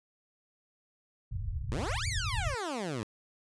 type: low-pass noise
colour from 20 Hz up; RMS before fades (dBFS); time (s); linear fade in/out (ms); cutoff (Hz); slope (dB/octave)
white; -35; 1.31-2.55; 10; 120; 48
type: exponential two-way sweep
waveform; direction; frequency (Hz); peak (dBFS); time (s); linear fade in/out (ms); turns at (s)
15% pulse; up then down; 101.6 to 2393 to 101.6; -27; 1.72-3.03; 0; 2.07
effects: resampled to 22050 Hz